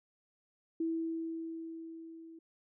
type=tone with level ramp; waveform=sine; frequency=327.3 Hz; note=E4; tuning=12 cents flat; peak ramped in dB=-30 to -49 dBFS; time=0.8-2.39 s; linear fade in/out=5 ms; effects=none